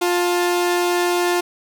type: tone pair together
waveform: sawtooth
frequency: 352.7 / 880 Hz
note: F4 / A5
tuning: +17 / 0 cents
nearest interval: octave + major third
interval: 1583 cents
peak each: -13 / -23 dBFS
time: 0.01-1.41 s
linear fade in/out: 10 ms
effects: none